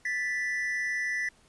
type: tone pair together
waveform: triangle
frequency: 1757 / 1975.5 Hz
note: A6 / B6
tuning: -3 / 0 cents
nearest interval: major second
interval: 203 cents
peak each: -31 / -28 dBFS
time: 0.05-1.29 s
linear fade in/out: 5 ms
effects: pink hiss -62 dBFS RMS until 1.48 s + resampled to 24000 Hz